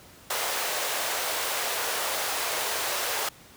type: high-pass noise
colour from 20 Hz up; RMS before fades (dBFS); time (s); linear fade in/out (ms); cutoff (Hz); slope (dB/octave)
pink; -29; 0.3-3.29; 5; 490; 24
effects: pink hiss -51 dBFS RMS until 3.56 s + high-pass 60 Hz 12 dB/octave